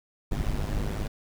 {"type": "noise with amplitude modulation", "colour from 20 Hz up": "brown", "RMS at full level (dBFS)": -25, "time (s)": [0.31, 1.08], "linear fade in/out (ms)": 10, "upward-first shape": "sine", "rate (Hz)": 103, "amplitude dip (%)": 75, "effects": []}